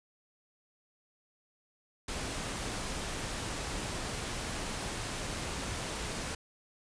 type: noise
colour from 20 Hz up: pink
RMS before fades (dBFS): -37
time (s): 2.08-6.35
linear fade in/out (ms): 5
effects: resampled to 22050 Hz